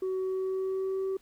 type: tone with pitch glide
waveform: sine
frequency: 375.8 to 383.7 Hz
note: F#4 to G4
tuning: +27 to -37 cents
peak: -26 dBFS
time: 0.02-1.17 s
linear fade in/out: 5 ms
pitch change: +36 cents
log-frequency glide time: 0.19-1.04 s
effects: tanh soft clip ceiling -27 dBFS + pink hiss -64 dBFS RMS until 1.21 s